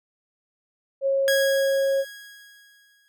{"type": "tone", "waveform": "sine", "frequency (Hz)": 545, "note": "C#5", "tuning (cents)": -29, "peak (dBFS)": -19, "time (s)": [1.01, 2.05], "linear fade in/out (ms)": 50}
{"type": "tone with exponential decay", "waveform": "sawtooth", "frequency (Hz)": 1651, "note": "G#6", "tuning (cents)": -11, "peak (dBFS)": -17, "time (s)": [1.28, 3.08], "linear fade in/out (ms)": 0, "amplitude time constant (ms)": 390}
{"effects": []}